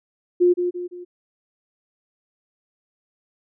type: tone with echo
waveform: sine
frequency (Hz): 355.2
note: F4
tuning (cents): +29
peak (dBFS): -12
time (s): 0.4-0.54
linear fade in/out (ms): 20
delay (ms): 170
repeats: 3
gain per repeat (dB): -7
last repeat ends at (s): 1.05
effects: none